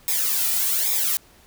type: noise with flanger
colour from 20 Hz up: blue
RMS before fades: -22 dBFS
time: 0.08-1.17 s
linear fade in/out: 0 ms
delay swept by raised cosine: 0.67 to 1.87 ms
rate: 1.2 Hz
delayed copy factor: -0.7
effects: pink hiss -53 dBFS RMS until 1.46 s